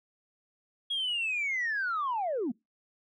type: linear sweep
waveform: sine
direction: down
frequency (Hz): 3322 to 207.7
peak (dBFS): -27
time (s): 0.9-2.52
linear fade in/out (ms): 10
effects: noise-tail reverb RT60 0.2 s tail -25 dB re dry + tanh soft clip ceiling -25 dBFS